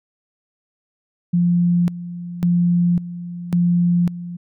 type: tone with tremolo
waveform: sine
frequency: 174.4 Hz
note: F3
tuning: 2 cents flat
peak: -13 dBFS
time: 1.33-4.37 s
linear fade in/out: 10 ms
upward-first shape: square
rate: 0.91 Hz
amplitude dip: 80%
effects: none